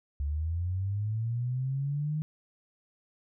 sine linear sweep, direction up, 69.3 to 155.56 Hz, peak -28 dBFS, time 0.2-2.22 s, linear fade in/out 0 ms, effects none

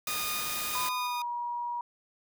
15% pulse tone with tremolo, 1230 Hz, D#6, 20 cents flat, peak -27 dBFS, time 0.07-1.22 s, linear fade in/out 2 ms, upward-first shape square, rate 1.5 Hz, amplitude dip 25%
white noise, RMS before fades -35 dBFS, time 0.07-0.89 s, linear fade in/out 2 ms
sine tone with pitch glide, 1006 to 957.8 Hz, B5 to A#5, +32 to +47 cents, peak -31 dBFS, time 0.75-1.81 s, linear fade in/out 2 ms, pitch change -85 cents, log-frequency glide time 0.94-1.24 s
effects none

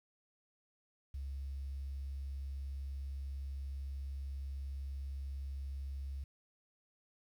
sine tone, 68.5 Hz, C#2, 20 cents flat, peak -38 dBFS, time 1.14-6.24 s, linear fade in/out 5 ms, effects tanh soft clip ceiling -34 dBFS + 11-bit

